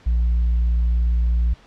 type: tone with tanh clipping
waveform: sine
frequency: 58.6 Hz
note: A#1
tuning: 10 cents sharp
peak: -16 dBFS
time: 0.06-1.54 s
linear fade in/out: 10 ms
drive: 1 dB
effects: pink hiss -50 dBFS RMS until 1.66 s + low-pass 4000 Hz 12 dB/octave